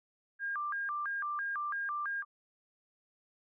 sine tone with vibrato, 1382 Hz, F6, 19 cents flat, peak -33 dBFS, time 0.39-2.25 s, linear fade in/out 50 ms, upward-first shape square, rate 3 Hz, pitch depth 270 cents each way, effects none

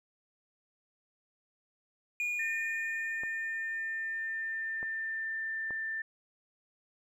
triangle tone with exponential decay, 2437 Hz, D#7, 37 cents flat, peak -28 dBFS, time 2.2-5.24 s, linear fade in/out 1 ms, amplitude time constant 660 ms
sine tone with pitch glide, 1812 to 1782.9 Hz, A#6 to A6, -50 to +22 cents, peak -33 dBFS, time 2.39-6.02 s, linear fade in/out 5 ms, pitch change -28 cents, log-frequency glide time 2.64-5.84 s
clicks, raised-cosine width 1 ms, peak -31 dBFS, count 3, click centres 3.235 / 4.829 / 5.707 s
effects none

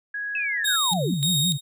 sine tone, 1662 Hz, G#6, 1 cent sharp, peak -27 dBFS, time 0.14-0.76 s, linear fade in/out 5 ms
sine linear sweep, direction down, 2637 to 175.7 Hz, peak -25 dBFS, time 0.35-1.14 s, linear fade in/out 2 ms
sawtooth tone with tremolo, 3729 Hz, A#7, in tune, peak -18 dBFS, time 0.64-1.61 s, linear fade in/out 20 ms, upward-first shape square, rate 1.7 Hz, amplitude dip 80%
sine tone with vibrato, 160 Hz, D#3, 49 cents sharp, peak -23 dBFS, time 0.91-1.58 s, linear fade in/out 20 ms, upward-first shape sine, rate 5.7 Hz, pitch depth 250 cents each way
effects none

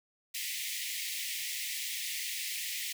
pink high-pass noise, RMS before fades -37 dBFS, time 0.34-2.93 s, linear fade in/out 10 ms, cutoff 1900 Hz, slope 96 dB/octave, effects none

